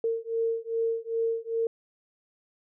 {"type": "beating tone pair", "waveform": "sine", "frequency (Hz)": [454.9, 457.4], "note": ["A#4", "A#4"], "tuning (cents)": [-42, -33], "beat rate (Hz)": 2.5, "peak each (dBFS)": -29, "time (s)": [0.04, 1.67], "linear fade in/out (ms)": 2, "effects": []}